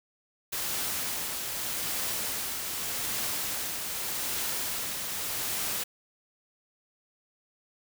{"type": "noise with tremolo", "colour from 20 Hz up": "white", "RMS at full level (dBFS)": -31, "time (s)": [0.52, 5.84], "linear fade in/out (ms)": 10, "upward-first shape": "triangle", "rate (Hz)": 0.83, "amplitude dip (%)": 35, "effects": []}